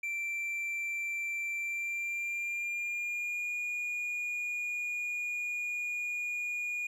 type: tone with pitch glide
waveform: triangle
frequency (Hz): 2349 to 2439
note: D7 to D#7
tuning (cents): 0 to -35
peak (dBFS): -31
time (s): 0.03-6.87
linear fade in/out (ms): 5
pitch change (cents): +65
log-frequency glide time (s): 1.58-3.57
effects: none